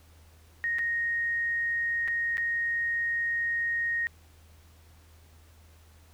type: tone with dropouts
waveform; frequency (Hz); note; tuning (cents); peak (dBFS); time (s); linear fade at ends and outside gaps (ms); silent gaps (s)
sine; 1864.7; A#6; 0; -26; 0.64-4.07; 0; 0.785-0.791 / 2.077-2.082 / 2.371-2.38
effects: added 80 Hz sine -54 dBFS peak until 6.13 s + pink hiss -61 dBFS RMS until 6.13 s